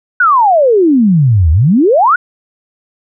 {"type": "exponential two-way sweep", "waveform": "sine", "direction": "down then up", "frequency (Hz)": [1515, 74, 1515], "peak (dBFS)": -5, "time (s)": [0.2, 2.16], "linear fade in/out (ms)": 5, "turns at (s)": 1.51, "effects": []}